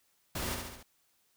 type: noise with echo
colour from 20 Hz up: pink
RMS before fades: -36 dBFS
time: 0.35-0.55 s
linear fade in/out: 5 ms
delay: 70 ms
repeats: 4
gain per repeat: -4 dB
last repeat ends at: 0.83 s
effects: white hiss -72 dBFS RMS until 1.36 s